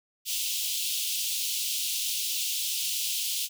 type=high-pass noise; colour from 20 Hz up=pink; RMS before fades=-30 dBFS; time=0.25-3.49 s; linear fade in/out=50 ms; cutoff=2800 Hz; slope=48 dB/octave; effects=none